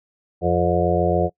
harmonic tone with a mistuned harmonic, 87.31 Hz, F2, in tune, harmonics 1 / 2 / 4 / 5 / 6 / 7 / 8, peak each -24 / -24 / -24 / -24 / -24 / -24 / -24 dBFS, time 0.41-1.3 s, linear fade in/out 50 ms, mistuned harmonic 8, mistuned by +47 cents, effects noise-tail reverb RT60 0.1 s tail -24 dB re dry

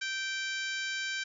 harmonic tone with a mistuned harmonic, 780 Hz, G5, 9 cents flat, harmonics 2 / 3 / 4 / 5 / 6 / 7 / 8 / 9, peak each -35 / -39 / -41 / -43 / -45 / -46 / -47 / -48 dBFS, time 0.01-1.24 s, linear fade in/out 10 ms, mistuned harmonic 8, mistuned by -23 cents, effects none

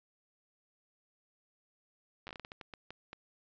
slowing click train, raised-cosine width 0.3 ms, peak -29 dBFS, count 13, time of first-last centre 2.27-3.131 s, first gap 9 ms, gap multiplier 1.34, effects resampled to 16000 Hz

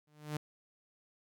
sawtooth tone with exponential growth, 150.4 Hz, D3, 42 cents sharp, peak -29 dBFS, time 0.07-0.37 s, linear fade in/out 5 ms, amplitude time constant 65 ms, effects none

